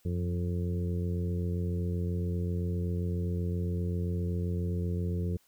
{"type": "harmonic tone with a mistuned harmonic", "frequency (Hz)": 87.6, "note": "F2", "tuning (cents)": 6, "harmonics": [1, 2, 3, 4, 5, 6], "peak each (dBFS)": [-30, -34, -46, -42, -41, -52], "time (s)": [0.05, 5.37], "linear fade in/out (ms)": 5, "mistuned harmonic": 1, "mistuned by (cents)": 40, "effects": ["white hiss -67 dBFS RMS until 5.47 s"]}